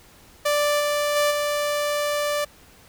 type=tone with level steps; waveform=sawtooth; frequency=587.3 Hz; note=D5; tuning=in tune; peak=-15 / -17 / -14 / -18 dBFS; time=0.45-2.45 s; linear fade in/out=10 ms; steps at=0.79 / 1.15 / 1.3 s; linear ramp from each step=20 ms; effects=pink hiss -51 dBFS RMS until 2.88 s